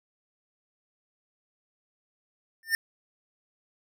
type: tone with exponential growth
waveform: square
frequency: 1802 Hz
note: A6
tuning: 41 cents sharp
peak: -19 dBFS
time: 2.63-2.75 s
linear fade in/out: 1 ms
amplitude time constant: 25 ms
effects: none